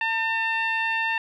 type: tone with low-pass filter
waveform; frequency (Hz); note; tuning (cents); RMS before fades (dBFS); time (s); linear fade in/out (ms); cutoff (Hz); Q
15% pulse; 901; A5; +41; -25; 0.01-1.18; 2; 2400; 2.2
effects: none